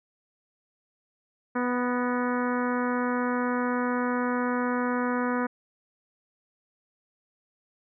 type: harmonic tone with a mistuned harmonic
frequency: 246.9 Hz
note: B3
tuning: in tune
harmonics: 1 / 2 / 3 / 4 / 5 / 6 / 7 / 8 / 9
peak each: -27 / -31 / -38 / -33 / -35 / -35 / -40 / -43 / -47 dBFS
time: 1.55-5.47 s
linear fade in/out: 10 ms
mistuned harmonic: 8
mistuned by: -59 cents
effects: none